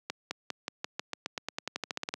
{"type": "accelerating click train", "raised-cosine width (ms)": 0.2, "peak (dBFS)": -15, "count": 19, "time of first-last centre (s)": [0.1, 2.14], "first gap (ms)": 210, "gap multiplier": 0.92, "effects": ["high-pass 200 Hz 12 dB/octave"]}